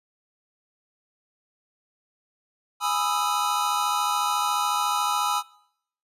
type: chord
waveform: square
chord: E major seventh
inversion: first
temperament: equal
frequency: 830.6 / 987.8 / 1244.5 / 1318.5 Hz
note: G#5 / B5 / D#6 / E6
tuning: 0 / 0 / 0 / 0 cents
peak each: -29 dBFS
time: 2.8-5.43 s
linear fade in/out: 50 ms
effects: noise-tail reverb RT60 0.7 s tail -22 dB re dry + resampled to 32000 Hz